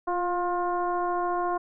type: tone with frequency modulation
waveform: sine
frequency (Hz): 707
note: F5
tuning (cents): +21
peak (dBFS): -24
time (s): 0.07-1.58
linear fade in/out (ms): 10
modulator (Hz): 357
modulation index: 1.3
effects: none